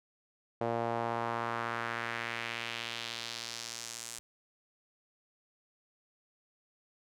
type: tone with band-pass filter sweep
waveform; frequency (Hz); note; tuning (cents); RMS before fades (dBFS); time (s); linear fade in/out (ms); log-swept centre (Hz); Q
sawtooth; 116.54; A#2; 0; -37; 0.61-4.19; 0; 610 to 8100; 1.7
effects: none